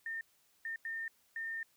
sine tone bursts at uneven times, 1815 Hz, A#6, 47 cents flat, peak -37 dBFS, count 4, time 0.06-0.21 / 0.65-0.76 / 0.85-1.08 / 1.36-1.63 s, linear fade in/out 2 ms, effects white hiss -71 dBFS RMS until 1.76 s

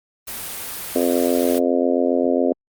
white noise, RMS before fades -30 dBFS, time 0.27-1.59 s, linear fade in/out 10 ms
harmonic tone, 87.31 Hz, F2, in tune, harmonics 3 / 4 / 5 / 6 / 7 / 8, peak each -20 / -23 / -23 / -23 / -23 / -30 dBFS, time 0.95-2.53 s, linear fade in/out 10 ms
effects Opus 32 kbps

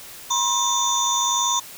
sine tone cluster, 964 / 1065 / 3572 / 5960 / 6710 Hz, B5 / C6 / A7 / F#8 / G#8, -42 / +30 / +25 / +12 / +17 cents, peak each -25 dBFS, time 0.3-1.6 s, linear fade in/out 10 ms, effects white hiss -40 dBFS RMS until 1.77 s

